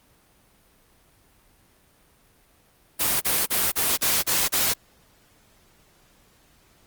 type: noise bursts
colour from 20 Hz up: white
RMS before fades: -22 dBFS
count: 7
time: 2.99-4.74 s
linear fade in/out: 20 ms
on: 220 ms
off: 35 ms
effects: pink hiss -59 dBFS RMS until 6.86 s + Opus 32 kbps